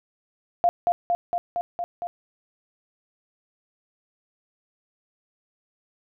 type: tone with echo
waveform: sine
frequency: 698.5 Hz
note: F5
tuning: in tune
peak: -15 dBFS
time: 0.64-0.69 s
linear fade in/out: 0 ms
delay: 230 ms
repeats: 6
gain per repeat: -2 dB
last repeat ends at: 2.07 s
effects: none